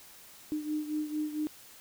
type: beating tone pair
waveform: sine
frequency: 302.9 / 307.3 Hz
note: D#4 / D#4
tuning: -46 / -21 cents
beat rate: 4.4 Hz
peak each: -32 / -37 dBFS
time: 0.52-1.47 s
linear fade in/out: 0 ms
effects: white hiss -53 dBFS RMS until 1.8 s